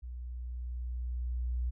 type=tone with level ramp; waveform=sine; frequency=61 Hz; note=B1; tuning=21 cents flat; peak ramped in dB=-39 to -29 dBFS; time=0.02-1.71 s; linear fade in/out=20 ms; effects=none